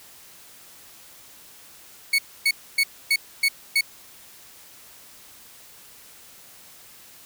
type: tone bursts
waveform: 30% pulse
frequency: 2217 Hz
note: C#7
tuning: in tune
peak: -14 dBFS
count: 6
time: 2.13-3.81 s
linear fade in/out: 5 ms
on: 55 ms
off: 270 ms
effects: white hiss -48 dBFS RMS until 7.25 s